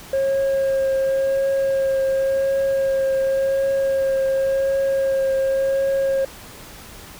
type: tone with vibrato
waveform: sine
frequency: 540 Hz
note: C#5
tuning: 45 cents flat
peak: -14 dBFS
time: 0.13-6.25 s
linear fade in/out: 5 ms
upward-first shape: triangle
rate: 0.91 Hz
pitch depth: 16 cents each way
effects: tanh soft clip ceiling -16 dBFS + pink hiss -40 dBFS RMS until 7.19 s